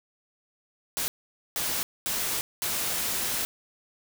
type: noise bursts at uneven times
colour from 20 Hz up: white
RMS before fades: -29 dBFS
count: 4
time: 0.97-1.08 / 1.56-1.83 / 2.06-2.41 / 2.62-3.45 s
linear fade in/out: 0 ms
effects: none